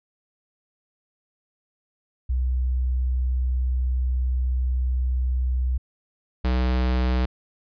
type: tone pair in turn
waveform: sine / square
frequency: 63.1 / 62.79 Hz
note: B1 / B1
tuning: +38 / +29 cents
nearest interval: unison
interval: 9 cents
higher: first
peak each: -20 dBFS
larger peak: neither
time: 2.29-5.78 / 6.44-7.26 s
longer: first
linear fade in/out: 10 ms
effects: resampled to 11025 Hz